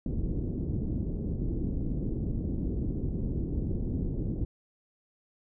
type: low-pass noise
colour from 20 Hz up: pink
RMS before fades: -31 dBFS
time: 0.06-4.45 s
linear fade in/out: 2 ms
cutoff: 350 Hz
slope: 24 dB/octave
effects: none